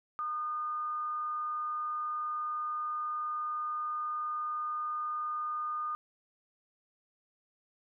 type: tone with amplitude modulation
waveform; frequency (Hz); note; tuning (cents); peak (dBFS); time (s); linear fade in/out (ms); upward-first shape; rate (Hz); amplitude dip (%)
sine; 1221; D#6; -33; -31; 0.19-5.95; 0; sine; 297; 25
effects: none